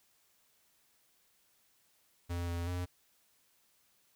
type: tone with pitch steps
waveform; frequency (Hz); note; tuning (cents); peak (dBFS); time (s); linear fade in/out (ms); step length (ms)
square; 86.7 / 85.8 / 89.1; F2 / F2 / F2; -12 / -30 / +35; -35; 2.29-2.86; 20; 190
effects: white hiss -71 dBFS RMS until 4.15 s